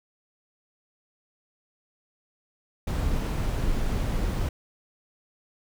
brown noise, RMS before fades -26 dBFS, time 2.87-4.49 s, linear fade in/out 5 ms, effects none

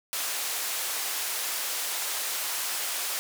white band-pass noise, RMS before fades -31 dBFS, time 0.13-3.19 s, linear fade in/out 0 ms, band 560 to 15000 Hz, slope 12 dB/octave, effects none

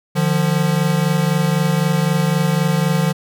square tone pair together, 150.71 / 174.61 Hz, D3 / F3, +45 / 0 cents, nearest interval minor third, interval 255 cents, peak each -18 dBFS, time 0.15-3.13 s, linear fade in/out 20 ms, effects none

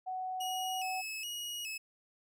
sine tone with pitch glide, 745 to 749.7 Hz, F#5 to F#5, +12 to +23 cents, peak -35 dBFS, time 0.06-1.02 s, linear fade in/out 20 ms, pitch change +11 cents, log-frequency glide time 0.46-0.7 s
sawtooth tone with vibrato, 2738 Hz, F7, 35 cents flat, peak -35 dBFS, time 0.4-1.78 s, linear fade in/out 10 ms, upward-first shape square, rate 1.2 Hz, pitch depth 96 cents each way
effects none

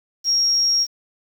sine tone, 5588 Hz, F8, in tune, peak -15 dBFS, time 0.24-0.87 s, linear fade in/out 50 ms, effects 7-bit

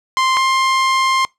sawtooth tone pair in turn, 1046.5 / 1056.2 Hz, C6 / C6, 0 / +16 cents, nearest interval unison, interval 16 cents, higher second, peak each -9 dBFS, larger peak neither, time 0.17-0.37 / 0.37-1.25 s, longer second, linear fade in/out 0 ms, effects noise-tail reverb RT60 0.2 s tail -25 dB re dry + low-pass 6000 Hz 12 dB/octave

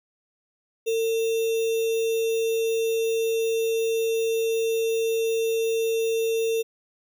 sine tone with sample-and-hold, 452.7 Hz, A4, 49 cents sharp, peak -21 dBFS, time 0.86-6.63 s, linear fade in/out 20 ms, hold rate 3150 Hz, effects none

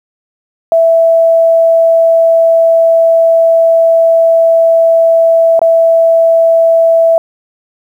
sine tone with dropouts, 660 Hz, E5, 2 cents sharp, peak -4 dBFS, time 0.72-7.18 s, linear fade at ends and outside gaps 1 ms, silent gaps 5.593-5.616 s, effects 7-bit

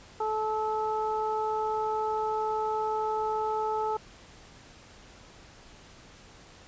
harmonic tone, 433.5 Hz, A4, 26 cents flat, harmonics 1 / 2 / 3, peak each -31 / -29 / -36 dBFS, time 0.2-3.97 s, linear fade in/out 5 ms, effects pink hiss -52 dBFS RMS until 6.67 s + resampled to 16000 Hz

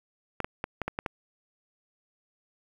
clicks, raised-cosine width 0.5 ms, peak -15 dBFS, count 7, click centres 0.403 / 0.445 / 0.641 / 0.817 / 0.88 / 0.989 / 1.062 s, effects 8-bit

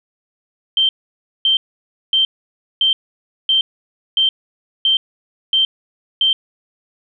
sine tone bursts, 3133 Hz, G7, 2 cents flat, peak -11 dBFS, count 9, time 0.77-6.33 s, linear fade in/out 2 ms, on 120 ms, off 560 ms, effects none

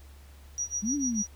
sine tone with tremolo, 5780 Hz, F#8, 41 cents flat, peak -27 dBFS, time 0.58-1.27 s, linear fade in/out 0 ms, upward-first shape sine, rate 6.8 Hz, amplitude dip 95%
sine exponential two-way sweep, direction up then down, 195.3 to 298.4 to 199.9 Hz, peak -27 dBFS, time 0.82-1.23 s, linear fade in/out 20 ms, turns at 0.95 s
effects added 70 Hz sine -48 dBFS peak until 1.35 s + pink hiss -58 dBFS RMS until 1.35 s

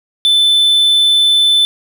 triangle tone, 3520 Hz, A7, in tune, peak -6 dBFS, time 0.25-1.65 s, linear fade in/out 0 ms, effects none

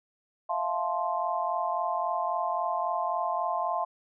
sine chord, F major seventh, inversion third, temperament just, 654.8 / 698.5 / 873.1 / 1047.7 Hz, E5 / F5 / A5 / C6, -12 / 0 / -14 / +2 cents, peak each -34 / -31 / -33 / -31 dBFS, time 0.49-3.85 s, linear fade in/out 10 ms, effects none

